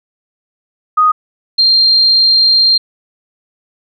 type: tone pair in turn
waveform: sine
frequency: 1244.5 / 4186 Hz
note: D#6 / C8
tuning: 0 / 0 cents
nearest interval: octave + major sixth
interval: 2100 cents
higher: second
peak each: -6 dBFS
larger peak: neither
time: 0.97-1.12 / 1.58-2.78 s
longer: second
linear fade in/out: 10 ms
effects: none